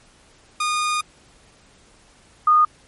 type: tone pair in turn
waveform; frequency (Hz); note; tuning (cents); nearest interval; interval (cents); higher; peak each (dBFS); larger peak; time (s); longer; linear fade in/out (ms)
sawtooth / sine; 1224 / 1228.7; D#6 / D#6; -29 / -22; unison; 7; second; -16 / -11; second; 0.6-1.01 / 2.47-2.65; first; 5
effects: pink hiss -53 dBFS RMS until 2.87 s + MP3 48 kbps